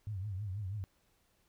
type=tone with vibrato; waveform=sine; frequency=99.2 Hz; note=G2; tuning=21 cents sharp; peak=-36 dBFS; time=0.07-0.84 s; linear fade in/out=0 ms; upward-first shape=triangle; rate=6.2 Hz; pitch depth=180 cents each way; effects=pink hiss -73 dBFS RMS until 1.48 s